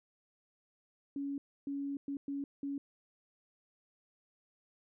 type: tone bursts at uneven times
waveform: sine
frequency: 280.2 Hz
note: C#4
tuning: 19 cents sharp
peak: -35 dBFS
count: 5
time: 1.16-1.38 / 1.67-1.97 / 2.08-2.17 / 2.28-2.44 / 2.63-2.78 s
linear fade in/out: 2 ms
effects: none